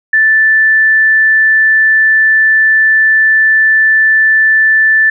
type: tone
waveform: sine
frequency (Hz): 1760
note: A6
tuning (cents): 0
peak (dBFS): -5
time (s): 0.13-5.1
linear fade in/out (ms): 5
effects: none